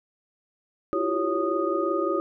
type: tone cluster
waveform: sine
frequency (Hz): 327.5 / 352.9 / 390.5 / 555 / 1238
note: E4 / F4 / G4 / C#5 / D#6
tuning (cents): -11 / +18 / -7 / +2 / -9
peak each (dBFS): -29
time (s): 0.93-2.2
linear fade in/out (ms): 0
effects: none